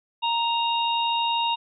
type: harmonic tone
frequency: 932.3 Hz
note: A#5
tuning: in tune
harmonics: 1 / 3 / 4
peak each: -23 / -28 / -29 dBFS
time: 0.22-1.56 s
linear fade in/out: 20 ms
effects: none